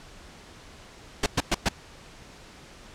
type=noise bursts; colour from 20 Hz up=pink; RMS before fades=-22 dBFS; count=4; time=1.23-1.688 s; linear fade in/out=5 ms; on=32 ms; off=110 ms; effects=pink hiss -48 dBFS RMS until 2.94 s + low-pass 7000 Hz 12 dB/octave